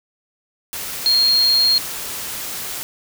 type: tone in noise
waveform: sine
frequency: 4240 Hz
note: C8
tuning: 22 cents sharp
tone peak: -12 dBFS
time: 1.06-1.78 s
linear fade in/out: 0 ms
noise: white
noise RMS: -28 dBFS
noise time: 0.73-2.83 s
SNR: +13 dB
effects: none